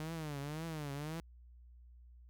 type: tone with vibrato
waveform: sawtooth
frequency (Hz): 151.9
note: D#3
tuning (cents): -41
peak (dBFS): -36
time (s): 0-1.2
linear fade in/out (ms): 0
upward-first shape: triangle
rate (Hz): 1.9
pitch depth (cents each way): 170
effects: added 60 Hz sine -55 dBFS peak until 2.29 s